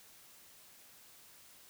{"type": "silence", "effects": ["white hiss -59 dBFS RMS until 1.69 s"]}